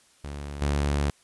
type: tone with level steps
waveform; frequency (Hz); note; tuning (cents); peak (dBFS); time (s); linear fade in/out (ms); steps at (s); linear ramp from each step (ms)
sawtooth; 71.8; D2; -39; -30 / -19; 0.24-1.1; 0; 0.61; 10
effects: white hiss -60 dBFS RMS until 1.23 s + resampled to 24000 Hz